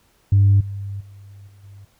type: tone with level steps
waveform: sine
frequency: 99.5 Hz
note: G2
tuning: 26 cents sharp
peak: -9 / -26 / -39 / -45 / -39 dBFS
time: 0.32-1.85 s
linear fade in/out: 5 ms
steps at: 0.6 / 1 / 1.47 / 1.63 s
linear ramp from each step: 10 ms
effects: tanh soft clip ceiling -7 dBFS + pink hiss -60 dBFS RMS until 1.99 s